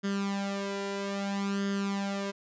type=tone with flanger; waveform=sawtooth; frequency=198.5 Hz; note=G3; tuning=22 cents sharp; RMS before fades=-32 dBFS; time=0.03-2.32 s; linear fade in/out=20 ms; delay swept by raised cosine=0.61 to 2.11 ms; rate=0.61 Hz; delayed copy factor=+0.75; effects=resampled to 16000 Hz